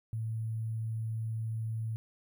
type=tone with sample-and-hold; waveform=sine; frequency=111.6 Hz; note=A2; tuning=25 cents sharp; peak=-32 dBFS; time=0.13-1.96 s; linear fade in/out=0 ms; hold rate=11025 Hz; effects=none